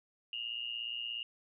sine tone with amplitude modulation, 2839 Hz, F7, 28 cents sharp, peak -33 dBFS, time 0.33-1.23 s, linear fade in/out 2 ms, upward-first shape sine, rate 117 Hz, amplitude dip 80%, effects none

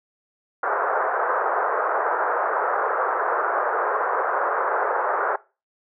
white band-pass noise, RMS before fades -23 dBFS, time 0.63-5.36 s, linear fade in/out 5 ms, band 410 to 1500 Hz, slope 48 dB/octave, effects noise-tail reverb RT60 0.3 s tail -20 dB re dry

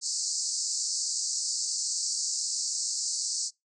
white band-pass noise, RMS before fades -31 dBFS, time 0.01-3.51 s, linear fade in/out 50 ms, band 4400 to 8200 Hz, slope 96 dB/octave, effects noise-tail reverb RT60 0.2 s tail -26 dB re dry

